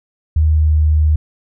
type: tone with pitch glide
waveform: sine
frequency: 77.78 to 76.84 Hz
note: D#2 to D#2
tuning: 0 to -21 cents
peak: -9 dBFS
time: 0.36-1.16 s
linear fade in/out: 5 ms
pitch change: -21 cents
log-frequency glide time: 0.46-0.77 s
effects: none